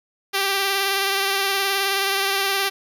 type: tone with vibrato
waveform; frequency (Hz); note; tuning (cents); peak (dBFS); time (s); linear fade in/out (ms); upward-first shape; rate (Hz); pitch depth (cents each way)
5% pulse; 392.4; G4; +2; -8; 0.33-2.7; 20; sine; 19; 27
effects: none